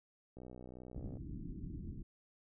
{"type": "click train", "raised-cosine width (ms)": 2, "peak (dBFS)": -38, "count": 51, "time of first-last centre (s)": [0.37, 1.171], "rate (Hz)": 62.4}
{"type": "low-pass noise", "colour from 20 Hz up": "pink", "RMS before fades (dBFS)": -45, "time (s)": [0.95, 2.03], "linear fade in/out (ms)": 10, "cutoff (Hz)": 320, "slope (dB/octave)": 48}
{"effects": []}